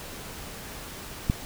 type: click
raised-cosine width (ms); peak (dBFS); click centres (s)
5; -9; 1.299
effects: pink hiss -40 dBFS RMS until 1.45 s